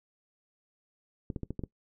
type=clicks; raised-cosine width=3 ms; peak=-22 dBFS; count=6; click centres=1.302 / 1.362 / 1.433 / 1.506 / 1.593 / 1.637 s; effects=noise-tail reverb RT60 0.1 s tail -19 dB re dry